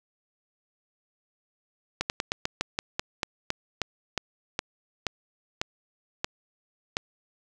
slowing click train, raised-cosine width 0.2 ms, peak -9 dBFS, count 17, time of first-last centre 2.01-6.969 s, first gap 89 ms, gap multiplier 1.15, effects none

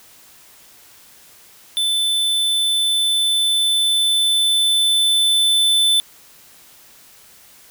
square tone with level ramp, 3520 Hz, A7, in tune, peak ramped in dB -17 to -13 dBFS, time 1.77-6 s, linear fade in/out 0 ms, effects white hiss -47 dBFS RMS until 7.7 s

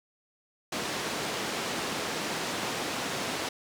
pink band-pass noise, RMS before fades -33 dBFS, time 0.72-3.49 s, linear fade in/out 5 ms, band 220 to 7000 Hz, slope 12 dB/octave, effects none

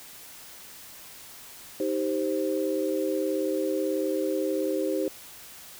sine chord, C minor, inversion first, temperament just, 314 / 392.4 / 523.3 Hz, Eb4 / G4 / C5, +16 / +2 / 0 cents, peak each -29 dBFS, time 1.8-5.08 s, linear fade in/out 2 ms, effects white hiss -46 dBFS RMS until 5.79 s

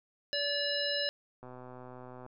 harmonic tone, 576 Hz, D5, 34 cents flat, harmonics 1 / 3 / 5 / 7 / 9, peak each -35 / -37 / -38 / -36 / -36 dBFS, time 0.33-1.09 s, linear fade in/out 0 ms
click train, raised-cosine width 1 ms, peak -34 dBFS, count 106, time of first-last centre 1.43-2.263 s, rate 126 Hz
effects none

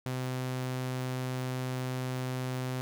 sawtooth tone, 128.2 Hz, C3, 35 cents flat, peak -28 dBFS, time 0.06-2.81 s, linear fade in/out 0 ms, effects none

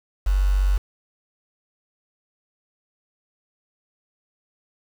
sine tone with quantisation, 47.76 Hz, G1, 44 cents flat, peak -16 dBFS, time 0.26-0.78 s, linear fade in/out 10 ms, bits 6, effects none

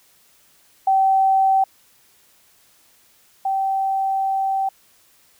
sine tone pair in turn, 771 / 774.9 Hz, G5 / G5, -29 / -20 cents, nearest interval unison, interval 9 cents, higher second, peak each -13 / -18 dBFS, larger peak first, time 0.87-1.64 / 3.45-4.69 s, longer second, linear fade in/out 5 ms, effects white hiss -56 dBFS RMS until 5.39 s

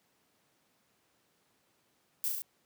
violet noise with echo, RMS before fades -32 dBFS, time 2.24-2.28 s, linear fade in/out 0 ms, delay 35 ms, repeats 4, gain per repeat -2 dB, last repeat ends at 2.42 s, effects pink hiss -72 dBFS RMS until 2.65 s + high-pass 150 Hz 12 dB/octave

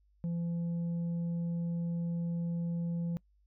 triangle tone with tanh clipping, 170 Hz, F3, 46 cents flat, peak -32 dBFS, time 0.24-3.17 s, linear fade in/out 0 ms, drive 8 dB, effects noise-tail reverb RT60 0.1 s tail -23 dB re dry + added 50 Hz sine -65 dBFS peak until 3.46 s

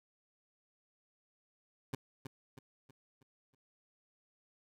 20% pulse tone with echo, 132 Hz, C3, 16 cents sharp, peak -30 dBFS, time 1.93-1.95 s, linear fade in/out 5 ms, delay 320 ms, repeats 5, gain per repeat -7 dB, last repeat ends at 3.55 s, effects none

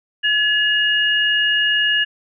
sine tone pair together, 1701 / 2861 Hz, G#6 / F7, +41 / +41 cents, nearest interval major sixth, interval 900 cents, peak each -17 dBFS, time 0.23-2.05 s, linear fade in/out 20 ms, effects none

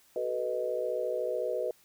sine chord, B dominant seventh, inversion second, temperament equal with one note detuned, 378 / 440 / 493.9 / 622.3 Hz, F#4 / A4 / B4 / D#5, +37 / 0 / 0 / 0 cents, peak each -37 / -38 / -32 / -34 dBFS, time 0.16-1.71 s, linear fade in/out 2 ms, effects white hiss -63 dBFS RMS until 1.84 s

